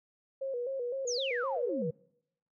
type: tone with vibrato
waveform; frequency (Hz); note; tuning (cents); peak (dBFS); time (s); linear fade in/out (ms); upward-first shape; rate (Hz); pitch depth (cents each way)
sine; 511; C5; -41; -32; 0.41-1.91; 10; square; 3.9; 91
type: exponential sweep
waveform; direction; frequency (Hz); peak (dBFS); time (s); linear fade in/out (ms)
sine; down; 7040 to 138.59; -33; 1.07-1.91; 10
effects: noise-tail reverb RT60 0.8 s tail -26 dB re dry